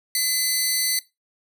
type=tone pair together; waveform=10% pulse; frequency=2020 / 4480 Hz; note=B6 / C#8; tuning=+39 / +18 cents; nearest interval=octave + major second; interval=1379 cents; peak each=-15 dBFS; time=0.15-0.99 s; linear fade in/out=2 ms; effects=noise-tail reverb RT60 0.2 s tail -18 dB re dry